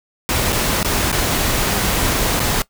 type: noise with dropouts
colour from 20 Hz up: pink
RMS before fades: -18 dBFS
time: 0.29-2.62 s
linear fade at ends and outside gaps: 0 ms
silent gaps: 0.523-0.528 / 0.829-0.847 / 1.116-1.127 / 2.395-2.402 s
effects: noise-tail reverb RT60 0.1 s tail -19 dB re dry